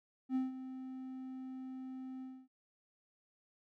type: tone with ADSR envelope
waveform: triangle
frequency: 260 Hz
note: C4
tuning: 11 cents flat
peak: -28 dBFS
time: 0.29-2.48 s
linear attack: 64 ms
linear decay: 160 ms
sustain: -13 dB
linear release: 260 ms
effects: none